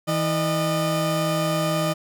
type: tone pair together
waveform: 30% pulse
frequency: 161.82 / 609 Hz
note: E3 / D#5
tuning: -32 / -37 cents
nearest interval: octave + major seventh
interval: 2295 cents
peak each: -21 dBFS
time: 0.07-1.94 s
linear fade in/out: 20 ms
effects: none